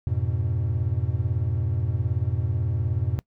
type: chord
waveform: triangle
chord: F diminished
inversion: none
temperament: equal with one note detuned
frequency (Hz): 87.31 / 104.91 / 123.47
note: F2 / Ab2 / Cb3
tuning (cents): 0 / +18 / 0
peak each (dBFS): -25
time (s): 0.07-3.19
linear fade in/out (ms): 0
effects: noise-tail reverb RT60 0.1 s tail -23 dB re dry